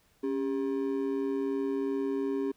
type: ring-modulated tone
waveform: triangle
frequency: 338.1 Hz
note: E4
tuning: 44 cents sharp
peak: -23 dBFS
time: 0.23-2.52 s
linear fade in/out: 10 ms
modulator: 61.4 Hz
effects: pink hiss -67 dBFS RMS until 2.56 s